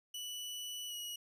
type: tone with pitch glide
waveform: sawtooth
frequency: 2960 to 2909 Hz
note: F#7 to F#7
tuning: 0 to -30 cents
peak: -38 dBFS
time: 0.14-1.16 s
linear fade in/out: 5 ms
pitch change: -30 cents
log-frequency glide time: 0.88-0.93 s
effects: none